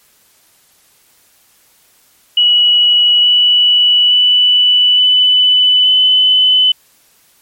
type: tone with pitch steps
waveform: sine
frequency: 2928 / 2950 / 2972 / 2995 / 3017 Hz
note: F#7 / F#7 / F#7 / F#7 / F#7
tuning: -19 / -6 / +7 / +20 / +33 cents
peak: -6 dBFS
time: 2.37-6.72 s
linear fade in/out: 5 ms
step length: 870 ms
effects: white hiss -51 dBFS RMS until 7.41 s + MP3 64 kbps